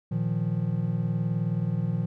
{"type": "chord", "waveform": "triangle", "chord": "Bb suspended fourth", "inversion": "none", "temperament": "equal", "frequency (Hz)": [116.54, 155.56, 174.61], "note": ["Bb2", "Eb3", "F3"], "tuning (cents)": [0, 0, 0], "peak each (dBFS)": -27, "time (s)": [0.11, 2.06], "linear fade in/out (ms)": 10, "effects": []}